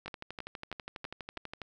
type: two click trains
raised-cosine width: 0.3 ms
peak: -23 / -24 dBFS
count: 5 / 20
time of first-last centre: 0.08-1.374 / 0.06-1.617 s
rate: 3.09 / 12.2 Hz
effects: none